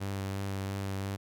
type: tone with vibrato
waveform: sawtooth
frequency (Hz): 97.8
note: G2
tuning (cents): -4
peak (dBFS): -29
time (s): 0-1.17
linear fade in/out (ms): 20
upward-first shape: sine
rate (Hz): 2.9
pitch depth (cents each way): 15
effects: none